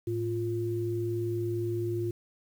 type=tone pair together; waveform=sine; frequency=109.81 / 349.2 Hz; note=A2 / F4; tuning=-3 / 0 cents; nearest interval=octave + minor sixth; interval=2003 cents; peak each=-32 / -30 dBFS; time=0.07-2.11 s; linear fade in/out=5 ms; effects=9-bit